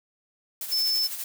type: noise with tremolo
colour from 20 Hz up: blue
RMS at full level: -32 dBFS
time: 0.61-1.24 s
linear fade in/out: 2 ms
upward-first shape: sine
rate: 12 Hz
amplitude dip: 50%
type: tone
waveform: sine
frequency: 5274 Hz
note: E8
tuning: in tune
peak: -22 dBFS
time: 0.71-1.08 s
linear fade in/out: 20 ms
effects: none